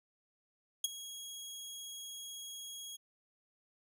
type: tone with ADSR envelope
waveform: 20% pulse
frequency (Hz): 3306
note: G#7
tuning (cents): -9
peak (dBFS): -22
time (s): 0.84-2.97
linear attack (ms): 4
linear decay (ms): 21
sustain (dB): -17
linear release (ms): 17
effects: none